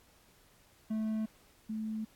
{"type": "tone pair in turn", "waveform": ["triangle", "sine"], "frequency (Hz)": [218.3, 218.3], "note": ["A3", "A3"], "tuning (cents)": [-13, -13], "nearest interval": "unison", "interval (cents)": 0, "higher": "neither", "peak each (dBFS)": [-29, -34], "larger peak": "first", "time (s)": [[0.9, 1.26], [1.69, 2.05]], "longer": "neither", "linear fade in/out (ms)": 10, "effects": ["pink hiss -64 dBFS RMS until 2.15 s", "AAC 64 kbps"]}